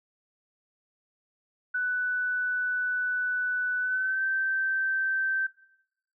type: tone with pitch glide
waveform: sine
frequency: 1490 to 1554.2 Hz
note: F#6 to G6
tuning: +12 to -15 cents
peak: -25 dBFS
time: 1.74-5.47 s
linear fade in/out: 10 ms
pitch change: +73 cents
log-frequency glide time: 3.79-4.23 s
effects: noise-tail reverb RT60 0.8 s tail -18 dB re dry